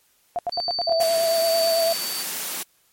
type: tone bursts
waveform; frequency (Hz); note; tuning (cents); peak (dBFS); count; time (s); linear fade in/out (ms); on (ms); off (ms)
sine; 701; F5; +6; -21; 7; 0.36-1.03; 0; 28; 79
type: tone with tremolo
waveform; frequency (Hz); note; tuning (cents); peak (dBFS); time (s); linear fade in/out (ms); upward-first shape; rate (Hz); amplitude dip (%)
sine; 4567; D8; -49; -24; 0.52-2.23; 5; triangle; 1.1; 50
type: tone with vibrato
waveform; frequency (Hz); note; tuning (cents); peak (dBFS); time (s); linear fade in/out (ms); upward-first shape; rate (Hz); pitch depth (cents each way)
sine; 662; E5; +7; -18; 0.87-1.93; 5; triangle; 9; 29
type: high-pass noise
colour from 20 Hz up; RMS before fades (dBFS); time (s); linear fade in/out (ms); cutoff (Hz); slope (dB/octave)
white; -29; 1-2.63; 5; 160; 48
effects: white hiss -62 dBFS RMS until 2.92 s + MP3 64 kbps